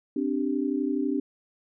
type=chord; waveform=sine; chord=C suspended second; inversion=none; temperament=equal; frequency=261.6 / 293.7 / 392 Hz; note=C4 / D4 / G4; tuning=0 / 0 / 0 cents; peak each=-28 / -27 / -32 dBFS; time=0.16-1.2 s; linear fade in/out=5 ms; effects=none